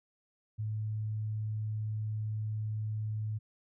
sine tone, 107.8 Hz, A2, 35 cents flat, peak -32 dBFS, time 0.58-3.39 s, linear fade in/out 20 ms, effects none

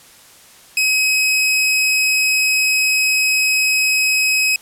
sawtooth tone, 2544 Hz, D#7, 38 cents sharp, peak -10 dBFS, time 0.77-4.56 s, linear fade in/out 2 ms, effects white hiss -45 dBFS RMS until 4.61 s + low-pass 12000 Hz 12 dB/octave

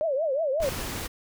sine tone with vibrato, 587.3 Hz, D5, in tune, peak -23 dBFS, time 0.01-0.69 s, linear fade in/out 0 ms, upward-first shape triangle, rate 5.5 Hz, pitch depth 250 cents each way
brown noise with exponential decay, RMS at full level -28 dBFS, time 0.6-0.69 s, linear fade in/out 1 ms, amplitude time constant 19 ms
pink noise, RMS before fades -33 dBFS, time 0.61-1.08 s, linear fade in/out 20 ms
effects none

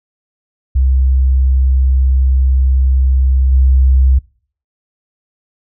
sine tone with level steps, 65.4 Hz, C2, in tune, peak -8 / -6 dBFS, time 0.75-4.19 s, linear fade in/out 10 ms, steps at 3.52 s, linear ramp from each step 10 ms, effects noise-tail reverb RT60 0.5 s tail -24 dB re dry

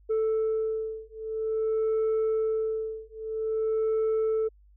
sine beating tone pair, 440 / 440.5 Hz, A4 / A4, 0 / +2 cents, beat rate 0.5 Hz, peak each -26 dBFS, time 0.09-4.49 s, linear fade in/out 20 ms, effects tanh soft clip ceiling -22 dBFS + added 50 Hz sine -54 dBFS peak until 4.76 s

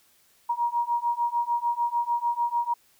sine beating tone pair, 945 / 951.7 Hz, A#5 / A#5, +23 / +36 cents, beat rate 6.7 Hz, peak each -27 / -26 dBFS, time 0.49-2.74 s, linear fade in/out 10 ms, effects white hiss -62 dBFS RMS until 2.99 s

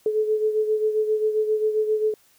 sine beating tone pair, 429.9 / 437.4 Hz, A4 / A4, -40 / -10 cents, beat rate 7.5 Hz, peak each -20 / -27 dBFS, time 0.06-2.14 s, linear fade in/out 2 ms, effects white hiss -59 dBFS RMS until 2.38 s

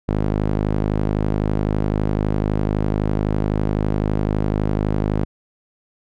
sawtooth tone with band-pass filter, 51.91 Hz, G#1, in tune, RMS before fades -20 dBFS, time 0.08-5.25 s, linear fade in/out 10 ms, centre 260 Hz, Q 0.56, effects none

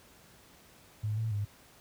sine tone with pitch steps, 106.6 / 111.7 / 102.8 Hz, G#2 / A2 / G#2, +46 / +27 / -17 cents, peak -29 dBFS, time 1.03-1.45 s, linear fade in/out 10 ms, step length 140 ms, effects pink hiss -58 dBFS RMS until 1.8 s + high-pass 60 Hz 12 dB/octave

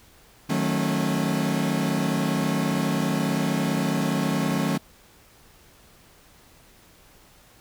40% pulse chord, D# half-diminished seventh, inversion none, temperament equal with one note detuned, 155.56 / 185 / 220 / 272.1 Hz, D#3 / F#3 / A3 / C#4, 0 / 0 / 0 / -32 cents, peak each -27 dBFS, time 0.49-4.78 s, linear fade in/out 10 ms, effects pink hiss -54 dBFS RMS until 7.6 s

